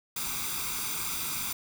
white noise with comb filter, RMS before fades -33 dBFS, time 0.16-1.53 s, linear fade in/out 5 ms, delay 0.83 ms, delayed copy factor +0.75, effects none

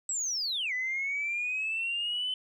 sine linear two-way sweep, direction down then up, 7902 to 1982 to 3050 Hz, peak -28 dBFS, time 0.09-2.34 s, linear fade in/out 2 ms, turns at 0.73 s, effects tanh soft clip ceiling -25 dBFS

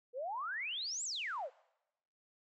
sine exponential two-way sweep, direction up then down, 466.2 to 7902 to 466.2 Hz, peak -37 dBFS, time 0.13-1.5 s, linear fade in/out 50 ms, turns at 1.04 s, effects noise-tail reverb RT60 0.9 s tail -22 dB re dry

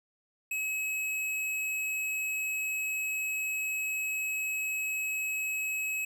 square tone, 2564 Hz, E7, 49 cents flat, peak -31 dBFS, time 0.51-6.05 s, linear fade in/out 5 ms, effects none

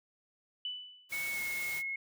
sine tone with exponential decay, 2984 Hz, F#7, 14 cents sharp, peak -33 dBFS, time 0.65-1.25 s, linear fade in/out 2 ms, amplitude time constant 130 ms
white noise, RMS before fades -43 dBFS, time 1.09-1.83 s, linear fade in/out 50 ms
sine tone with pitch glide, 2213 to 2171 Hz, C#7 to C#7, -3 to -37 cents, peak -34 dBFS, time 1.12-1.96 s, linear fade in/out 5 ms, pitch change -34 cents, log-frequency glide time 1.32-1.4 s
effects none

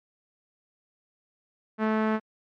sawtooth tone with low-pass filter, 217.8 Hz, A3, 17 cents flat, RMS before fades -25 dBFS, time 1.78-2.2 s, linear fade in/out 50 ms, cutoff 1600 Hz, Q 1.4, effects MP3 64 kbps

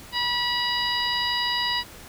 harmonic tone, 971 Hz, B5, 30 cents flat, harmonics 1 / 2 / 3 / 4 / 5, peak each -29 / -29 / -29 / -29 / -29 dBFS, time 0.12-1.84 s, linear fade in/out 50 ms, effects pink hiss -44 dBFS RMS until 2.08 s

